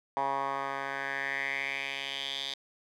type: tone with band-pass filter sweep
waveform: 10% pulse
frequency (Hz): 137.4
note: C#3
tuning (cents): -15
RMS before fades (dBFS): -34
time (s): 0.17-2.54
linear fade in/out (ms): 0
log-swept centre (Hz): 940 to 3800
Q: 4.5
effects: none